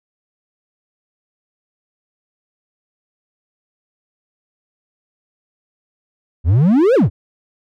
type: exponential two-way sweep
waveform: triangle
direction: up then down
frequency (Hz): 73.42 to 567 to 73.42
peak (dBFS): -7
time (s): 6.44-7.1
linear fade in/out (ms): 50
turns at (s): 6.95
effects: none